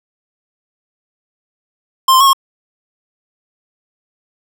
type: tone with pitch steps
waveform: square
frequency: 1054 / 1042 / 1102 / 1079 Hz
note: C6 / C6 / C#6 / C#6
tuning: +12 / -7 / -11 / -47 cents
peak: -7 dBFS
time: 2.08-2.332 s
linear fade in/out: 5 ms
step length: 63 ms
effects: none